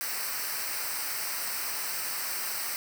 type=noise with comb filter; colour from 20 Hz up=white; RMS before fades=-33 dBFS; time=0.01-2.76 s; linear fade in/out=0 ms; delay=0.29 ms; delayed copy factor=-0.75; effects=none